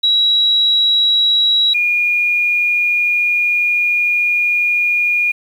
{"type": "tone pair in turn", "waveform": "sine", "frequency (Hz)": [3881, 2431], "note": ["B7", "D#7"], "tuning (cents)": [-31, -41], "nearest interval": "minor sixth", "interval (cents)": 810, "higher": "first", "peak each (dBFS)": [-10, -12], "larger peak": "first", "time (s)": [[0.03, 1.74], [1.74, 5.32]], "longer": "second", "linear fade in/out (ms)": 10, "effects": ["7-bit"]}